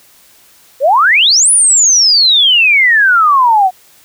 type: exponential two-way sweep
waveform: sine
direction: up then down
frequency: 498.7 to 10070 to 720 Hz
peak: -5 dBFS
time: 0.8-3.71 s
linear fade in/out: 50 ms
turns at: 1.51 s
effects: white hiss -45 dBFS RMS until 4.04 s